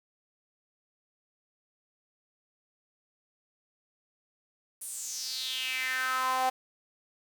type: tone with high-pass filter sweep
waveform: sawtooth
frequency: 258.6 Hz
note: C4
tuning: 20 cents flat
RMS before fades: -32 dBFS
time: 4.81-6.5 s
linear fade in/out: 10 ms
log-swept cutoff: 10000 to 740 Hz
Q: 4.8
effects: 8-bit